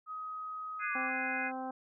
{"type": "tone with pitch glide", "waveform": "sine", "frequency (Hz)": [1260, 1168.9], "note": ["D#6", "D6"], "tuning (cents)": [21, -9], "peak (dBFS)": -38, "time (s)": [0.06, 1.11], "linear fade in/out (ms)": 50, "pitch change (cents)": -130, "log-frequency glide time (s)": [0.81, 0.94]}
{"type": "chord", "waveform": "sine", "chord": "Ab dominant seventh", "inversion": "third", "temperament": "equal with one note detuned", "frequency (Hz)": [1480, 1661.2, 2080, 2489], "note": ["Gb6", "Ab6", "C7", "Eb7"], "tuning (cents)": [0, 0, -11, 0], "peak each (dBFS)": -39, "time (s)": [0.79, 1.52], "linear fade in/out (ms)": 50}
{"type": "harmonic tone", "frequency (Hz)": 260, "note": "C4", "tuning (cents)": -11, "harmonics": [1, 2, 3, 4, 5, 6], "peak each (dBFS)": [-41, -45, -39, -48, -50, -55], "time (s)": [0.95, 1.71], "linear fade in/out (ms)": 5}
{"effects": []}